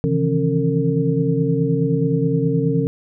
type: tone cluster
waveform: sine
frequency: 134.5 / 159.2 / 168.7 / 273 / 454.3 Hz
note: C3 / D#3 / E3 / C#4 / A#4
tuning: +48 / +40 / +40 / -26 / -45 cents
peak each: -22 dBFS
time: 0.04-2.87 s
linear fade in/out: 0 ms
effects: none